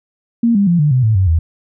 sine tone with pitch steps, 233.1 / 200.6 / 172.62 / 148.55 / 127.83 / 110.01 / 94.67 / 81.47 Hz, A#3 / G3 / F3 / D3 / C3 / A2 / F#2 / E2, 0 / +40 / -20 / +20 / -40 / 0 / +40 / -20 cents, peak -9 dBFS, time 0.43-1.39 s, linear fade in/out 5 ms, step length 120 ms, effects none

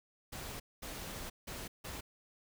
pink noise bursts at uneven times, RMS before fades -44 dBFS, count 4, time 0.32-0.6 / 0.82-1.3 / 1.47-1.68 / 1.84-2.01 s, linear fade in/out 10 ms, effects none

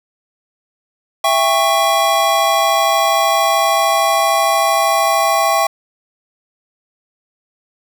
square chord, C# diminished, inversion first, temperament just, 665.2 / 798.3 / 1108.7 Hz, E5 / G5 / C#6, +16 / +31 / 0 cents, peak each -17 dBFS, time 1.24-5.67 s, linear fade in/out 5 ms, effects none

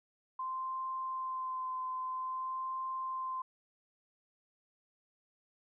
sine tone with vibrato, 1038 Hz, C6, 14 cents flat, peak -35 dBFS, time 0.39-3.42 s, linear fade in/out 5 ms, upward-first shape sine, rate 0.5 Hz, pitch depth 14 cents each way, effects none

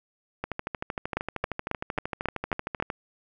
two click trains, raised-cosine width 0.5 ms, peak -15 / -11 dBFS, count 33 / 7, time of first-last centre 0.44-2.902 / 1.17-2.8 s, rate 13 / 3.68 Hz, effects none

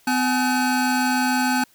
square tone cluster, 253.5 / 847 / 1521 Hz, B3 / G#5 / F#6, +45 / +34 / +47 cents, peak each -22 / -24 / -26 dBFS, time 0.07-1.64 s, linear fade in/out 5 ms, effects white hiss -57 dBFS RMS until 1.74 s

